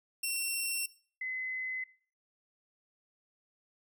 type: tone pair in turn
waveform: 10% pulse / sine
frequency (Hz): 2717 / 2035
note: F7 / C7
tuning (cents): -48 / -49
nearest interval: perfect fourth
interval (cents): 501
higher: first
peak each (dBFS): -23 / -34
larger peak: first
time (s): 0.23-0.86 / 1.21-1.84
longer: neither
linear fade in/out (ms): 5
effects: noise-tail reverb RT60 0.4 s tail -17 dB re dry